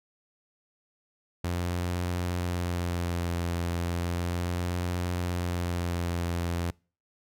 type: tone with vibrato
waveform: sawtooth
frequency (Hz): 87.31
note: F2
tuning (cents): 0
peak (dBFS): -24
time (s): 1.44-6.71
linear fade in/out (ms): 5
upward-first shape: sine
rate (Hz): 0.35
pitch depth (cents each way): 26
effects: noise-tail reverb RT60 0.4 s tail -26 dB re dry

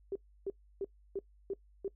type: tone bursts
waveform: sine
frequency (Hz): 392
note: G4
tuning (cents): 0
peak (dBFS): -33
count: 6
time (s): 0.12-1.88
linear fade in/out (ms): 2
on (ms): 35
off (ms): 310
effects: noise-tail reverb RT60 0.1 s tail -21 dB re dry + added 50 Hz sine -60 dBFS peak until 1.95 s

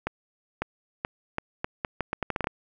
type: accelerating click train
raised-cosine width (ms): 0.5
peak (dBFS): -12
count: 14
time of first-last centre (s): 0.07-2.471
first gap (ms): 550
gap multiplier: 0.78
effects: none

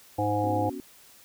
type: harmonic tone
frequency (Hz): 103.83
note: G#2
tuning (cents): 0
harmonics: 1 / 3 / 5 / 7 / 8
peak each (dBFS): -30 / -30 / -30 / -30 / -30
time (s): 0.18-0.7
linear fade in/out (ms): 10
type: chord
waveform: sine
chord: B suspended second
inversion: none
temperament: equal with one note detuned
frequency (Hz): 246.9 / 280.2 / 370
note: B3 / C#4 / F#4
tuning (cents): 0 / +19 / 0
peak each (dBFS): -39 / -37 / -39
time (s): 0.44-0.8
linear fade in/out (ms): 0
effects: white hiss -54 dBFS RMS until 1.24 s

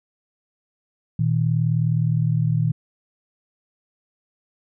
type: tone pair together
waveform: sine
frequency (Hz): 118.3 / 157.91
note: A#2 / D#3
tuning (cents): +26 / +26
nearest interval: perfect fourth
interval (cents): 500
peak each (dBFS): -20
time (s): 1.19-2.72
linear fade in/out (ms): 5
effects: none

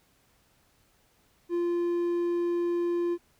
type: tone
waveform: triangle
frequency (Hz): 346.5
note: F4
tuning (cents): -14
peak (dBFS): -23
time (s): 1.49-3.18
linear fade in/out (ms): 50
effects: pink hiss -66 dBFS RMS until 3.39 s

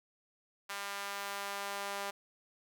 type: tone with high-pass filter sweep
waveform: sawtooth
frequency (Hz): 199.9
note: G3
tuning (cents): +34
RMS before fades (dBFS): -40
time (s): 0.69-2.11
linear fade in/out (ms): 10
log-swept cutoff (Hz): 1200 to 730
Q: 1.1
effects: none

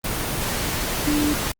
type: tone in noise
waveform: sine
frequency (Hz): 296.2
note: D4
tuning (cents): +15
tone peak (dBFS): -19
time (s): 1.07-1.34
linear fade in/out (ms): 5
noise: pink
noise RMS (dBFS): -25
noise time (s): 0.04-1.52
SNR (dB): +3
effects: Opus 24 kbps

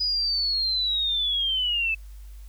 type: linear sweep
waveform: sine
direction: down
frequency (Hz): 4978 to 2600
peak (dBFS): -22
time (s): 0-1.95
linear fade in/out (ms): 10
effects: added 50 Hz sine -39 dBFS peak until 2.48 s + white hiss -59 dBFS RMS until 2.48 s

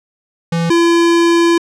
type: tone pair in turn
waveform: square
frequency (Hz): 167.6 / 338.9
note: E3 / E4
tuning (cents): +29 / +48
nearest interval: octave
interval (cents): 1219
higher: second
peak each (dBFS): -14 / -9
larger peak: second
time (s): 0.52-0.7 / 0.7-1.58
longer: second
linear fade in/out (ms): 5
effects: low-pass 7000 Hz 12 dB/octave

